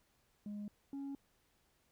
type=tone pair in turn; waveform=sine; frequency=206.7 / 277.3 Hz; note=G#3 / C#4; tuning=-8 / +1 cents; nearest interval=perfect fourth; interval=509 cents; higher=second; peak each=-39 / -38 dBFS; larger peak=second; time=0.46-0.68 / 0.93-1.15 s; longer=neither; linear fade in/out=2 ms; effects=tanh soft clip ceiling -40 dBFS + pink hiss -75 dBFS RMS until 1.91 s